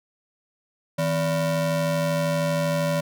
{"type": "ring-modulated tone", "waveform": "square", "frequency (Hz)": 207.7, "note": "G#3", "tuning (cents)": 0, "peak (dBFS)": -19, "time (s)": [0.98, 3.01], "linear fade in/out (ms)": 10, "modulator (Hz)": 369, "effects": []}